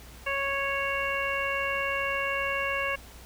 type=harmonic tone; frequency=553 Hz; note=C#5; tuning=4 cents flat; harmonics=1 / 2 / 3 / 4 / 5; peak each=-33 / -33 / -33 / -33 / -33 dBFS; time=0.26-2.96 s; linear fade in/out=10 ms; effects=added 60 Hz sine -48 dBFS peak until 3.25 s + pink hiss -50 dBFS RMS until 3.25 s